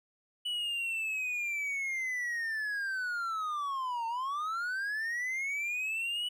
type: linear two-way sweep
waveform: triangle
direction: down then up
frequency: 2964 to 900 to 2964 Hz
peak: -30 dBFS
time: 0.45-6.29 s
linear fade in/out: 10 ms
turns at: 4.07 s
effects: none